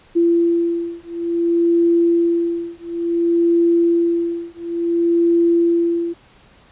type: beating tone pair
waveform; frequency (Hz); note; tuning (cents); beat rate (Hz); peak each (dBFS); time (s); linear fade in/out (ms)
sine; 339.4 / 339.97; F4 / F4; -49 / -47; 0.57; -17 / -17; 0.15-6.14; 20
effects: pink hiss -50 dBFS RMS until 6.71 s + resampled to 8000 Hz